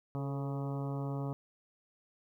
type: harmonic tone with a mistuned harmonic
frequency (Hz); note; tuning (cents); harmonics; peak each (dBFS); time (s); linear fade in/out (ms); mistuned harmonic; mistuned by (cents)
138.59; C#3; 0; 1 / 2 / 3 / 4 / 5 / 6 / 7 / 8 / 9; -35 / -41 / -45 / -47 / -49 / -51 / -52 / -53 / -54; 0.15-1.33; 0; 3; +44
effects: 12-bit